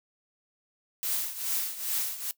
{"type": "noise with tremolo", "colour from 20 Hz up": "blue", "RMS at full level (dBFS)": -28, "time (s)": [1.03, 2.31], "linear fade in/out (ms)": 0, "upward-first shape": "triangle", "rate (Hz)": 2.4, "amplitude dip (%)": 80, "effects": ["noise-tail reverb RT60 0.1 s tail -19 dB re dry"]}